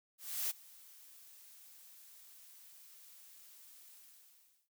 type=noise with ADSR envelope; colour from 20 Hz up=blue; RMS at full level=-35 dBFS; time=0.18-4.69 s; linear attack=320 ms; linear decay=19 ms; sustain=-23 dB; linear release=760 ms; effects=none